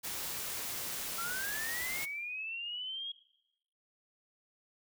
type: noise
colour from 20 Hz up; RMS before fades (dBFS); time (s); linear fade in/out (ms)
white; -39; 0.03-2.06; 20
type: linear sweep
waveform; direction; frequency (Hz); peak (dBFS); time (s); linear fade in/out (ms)
sine; up; 1333 to 3300; -37; 1.18-3.12; 5
effects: noise-tail reverb RT60 0.9 s tail -20 dB re dry